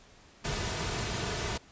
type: noise with comb filter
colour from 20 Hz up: pink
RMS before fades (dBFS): -33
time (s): 0.44-1.58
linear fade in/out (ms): 10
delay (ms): 3.7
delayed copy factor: -0.5
effects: pink hiss -57 dBFS RMS until 1.71 s + resampled to 16000 Hz